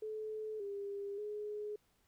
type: tone with pitch steps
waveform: sine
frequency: 432.4 / 401.4 / 419.2 Hz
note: A4 / G4 / G#4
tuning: -30 / +41 / +16 cents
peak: -39 dBFS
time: 0.02-1.76 s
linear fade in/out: 5 ms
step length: 580 ms
effects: pink hiss -75 dBFS RMS until 2.07 s